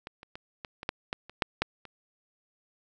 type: clicks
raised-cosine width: 0.3 ms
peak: -23 / -30 / -25 / -22 / -23 / -12 / -15 / -29 / -8 / -9 / -29 dBFS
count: 11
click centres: 0.071 / 0.231 / 0.355 / 0.648 / 0.831 / 0.891 / 1.129 / 1.296 / 1.422 / 1.62 / 1.853 s
effects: none